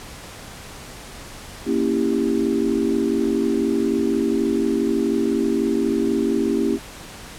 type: chord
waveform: sine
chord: A# diminished seventh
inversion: none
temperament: equal with one note detuned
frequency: 233.1 / 277.2 / 329.6 / 395.6 Hz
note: A#3 / C#4 / E4 / G4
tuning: 0 / 0 / 0 / +16 cents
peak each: -23 dBFS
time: 1.65-6.79 s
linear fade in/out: 50 ms
effects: pink hiss -38 dBFS RMS until 7.38 s + low-pass 11000 Hz 12 dB/octave